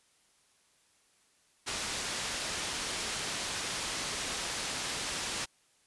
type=low-pass noise; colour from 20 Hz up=white; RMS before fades=-36 dBFS; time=1.66-5.46 s; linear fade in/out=20 ms; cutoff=6700 Hz; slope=12 dB/octave; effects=white hiss -68 dBFS RMS until 5.86 s + resampled to 24000 Hz